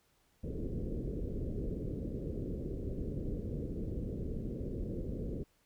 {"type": "low-pass noise", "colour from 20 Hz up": "pink", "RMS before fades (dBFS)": -38, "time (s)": [0.43, 5.44], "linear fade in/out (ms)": 10, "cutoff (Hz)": 500, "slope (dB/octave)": 48, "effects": ["pink hiss -72 dBFS RMS until 5.65 s"]}